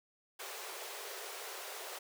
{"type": "high-pass noise", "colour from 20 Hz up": "pink", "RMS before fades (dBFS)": -45, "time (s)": [0.39, 1.99], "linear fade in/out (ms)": 10, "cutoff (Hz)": 370, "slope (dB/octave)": 96, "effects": []}